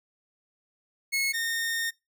sawtooth tone pair in turn, 2182 / 1834.8 Hz, C#7 / A#6, -28 / -28 cents, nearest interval minor third, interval 300 cents, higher first, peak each -21 / -24 dBFS, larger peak first, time 1.12-1.33 / 1.33-1.91 s, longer second, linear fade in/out 20 ms, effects noise-tail reverb RT60 0.2 s tail -21 dB re dry

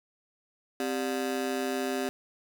30% pulse ring-modulated tone, 327.1 Hz, E4, 13 cents flat, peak -23 dBFS, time 0.8-2.09 s, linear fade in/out 0 ms, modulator 66.5 Hz, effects none

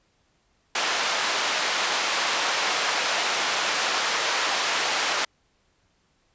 pink band-pass noise, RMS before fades -25 dBFS, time 0.75-5.25 s, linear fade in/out 5 ms, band 770 to 6200 Hz, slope 12 dB/octave, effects pink hiss -67 dBFS RMS until 6.34 s + resampled to 16000 Hz

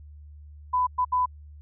sine tone bursts at uneven times, 1000 Hz, B5, 21 cents sharp, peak -20 dBFS, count 3, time 0.73-0.87 / 0.98-1.05 / 1.12-1.26 s, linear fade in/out 10 ms, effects added 74 Hz sine -43 dBFS peak until 1.61 s

